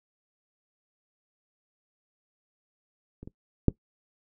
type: clicks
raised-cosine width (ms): 3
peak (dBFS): -29 / -28 / -6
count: 3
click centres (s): 3.23 / 3.275 / 3.683
effects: noise-tail reverb RT60 0.1 s tail -20 dB re dry